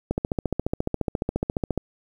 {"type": "click train", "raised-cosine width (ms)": 2, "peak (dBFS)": -10, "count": 25, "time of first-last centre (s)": [0.11, 1.777], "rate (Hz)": 14.4, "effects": ["8-bit"]}